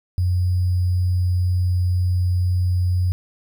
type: tone with sample-and-hold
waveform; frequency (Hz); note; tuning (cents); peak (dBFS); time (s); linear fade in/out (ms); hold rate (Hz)
sine; 90.2; F#2; -44; -16; 0.18-3.12; 0; 4900
effects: none